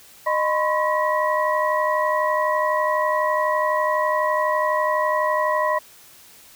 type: tone cluster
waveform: sine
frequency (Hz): 614 / 1004 / 1076 / 1917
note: D#5 / B5 / C6 / A#6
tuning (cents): -23 / +28 / +48 / +48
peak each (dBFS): -22 / -22 / -26 / -27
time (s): 0.26-5.79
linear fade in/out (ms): 10
effects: white hiss -48 dBFS RMS until 6.55 s